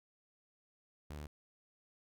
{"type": "tone", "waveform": "sawtooth", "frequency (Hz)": 74.1, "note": "D2", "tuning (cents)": 16, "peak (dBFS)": -40, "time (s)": [1.1, 1.27], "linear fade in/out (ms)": 5, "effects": []}